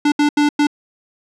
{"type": "tone bursts at uneven times", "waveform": "square", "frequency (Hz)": 293.7, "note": "D4", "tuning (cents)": 0, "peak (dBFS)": -12, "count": 4, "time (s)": [[0.05, 0.12], [0.19, 0.29], [0.37, 0.49], [0.59, 0.67]], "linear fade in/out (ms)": 5, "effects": ["low-pass 6000 Hz 12 dB/octave"]}